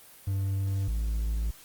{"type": "tone pair in turn", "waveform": "triangle", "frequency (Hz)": [97.4, 55.02], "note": ["G2", "A1"], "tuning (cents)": [-11, 1], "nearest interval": "minor seventh", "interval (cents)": 988, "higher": "first", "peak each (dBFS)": -24, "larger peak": "neither", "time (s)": [[0.27, 0.88], [0.88, 1.51]], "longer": "second", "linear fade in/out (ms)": 5, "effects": ["white hiss -52 dBFS RMS until 1.64 s", "Opus 32 kbps"]}